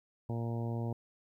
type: harmonic tone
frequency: 116.54 Hz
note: A#2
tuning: in tune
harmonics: 1 / 2 / 3 / 4 / 5 / 6 / 7 / 8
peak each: -34 / -40 / -44 / -46 / -48 / -50 / -51 / -52 dBFS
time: 0.29-0.93 s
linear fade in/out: 5 ms
effects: 12-bit